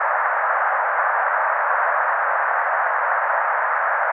white band-pass noise, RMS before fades -20 dBFS, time 0-4.12 s, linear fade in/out 10 ms, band 590 to 1700 Hz, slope 48 dB/octave, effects none

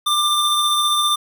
square tone pair together, 1188 / 3579 Hz, D6 / A7, +20 / +29 cents, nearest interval octave + perfect fifth, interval 1909 cents, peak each -19 dBFS, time 0.06-1.16 s, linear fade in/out 10 ms, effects none

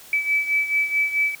sine beating tone pair, 2300 / 2304.6 Hz, D7 / D7, -37 / -33 cents, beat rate 4.6 Hz, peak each -20 / -25 dBFS, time 0.13-1.35 s, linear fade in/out 2 ms, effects white hiss -45 dBFS RMS until 1.4 s

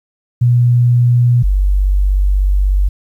sine tone pair in turn, 121.5 / 48.22 Hz, B2 / G1, -28 / -28 cents, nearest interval octave + major third, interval 1600 cents, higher first, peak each -7 / -9 dBFS, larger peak first, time 0.41-1.43 / 1.43-2.89 s, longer second, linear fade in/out 10 ms, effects 8-bit

